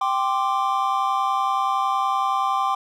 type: chord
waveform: triangle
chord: G suspended fourth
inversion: none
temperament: just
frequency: 784 / 1045.3 / 1176 Hz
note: G5 / C6 / D6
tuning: 0 / -2 / +2 cents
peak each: -22 dBFS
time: 0.01-2.75 s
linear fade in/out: 5 ms
effects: none